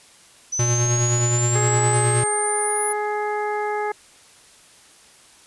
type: exponential sweep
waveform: sine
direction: up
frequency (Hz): 5980 to 9956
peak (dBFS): -22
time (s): 0.52-2.93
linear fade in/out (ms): 10
type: tone with tremolo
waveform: square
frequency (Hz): 120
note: B2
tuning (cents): -49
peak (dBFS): -18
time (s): 0.59-2.24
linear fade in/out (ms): 5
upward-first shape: sine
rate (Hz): 9.6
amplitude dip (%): 35
type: harmonic tone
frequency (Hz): 419.1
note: G#4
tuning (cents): +16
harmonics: 1 / 2 / 3 / 4 / 5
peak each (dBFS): -25 / -25 / -33 / -33 / -35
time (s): 1.55-3.92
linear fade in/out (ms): 5
effects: white hiss -50 dBFS RMS until 5.46 s + resampled to 24000 Hz